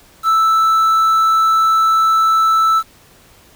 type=tone with quantisation; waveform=triangle; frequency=1318.5 Hz; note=E6; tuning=in tune; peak=-8 dBFS; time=0.23-2.83 s; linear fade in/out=50 ms; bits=6; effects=pink hiss -47 dBFS RMS until 3.55 s